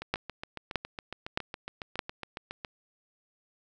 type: two click trains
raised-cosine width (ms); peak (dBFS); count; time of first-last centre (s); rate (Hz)
0.3; -11 / -21; 4 / 20; 0.14-1.992 / 0.02-2.648; 1.62 / 7.23
effects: none